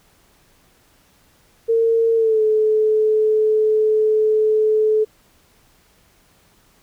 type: tone with pitch glide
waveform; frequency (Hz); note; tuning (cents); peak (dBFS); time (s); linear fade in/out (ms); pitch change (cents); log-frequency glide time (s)
sine; 455.8 to 432; A#4 to A4; -39 to -32; -13; 1.68-5.05; 20; -93; 2.15-2.42
effects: pink hiss -56 dBFS RMS until 6.82 s